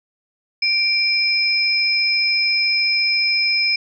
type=tone pair together; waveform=sine; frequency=2356 / 5115 Hz; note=D7 / D#8; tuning=+5 / +47 cents; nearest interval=octave + minor second; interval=1342 cents; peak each=-18 dBFS; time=0.62-3.76 s; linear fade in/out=5 ms; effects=none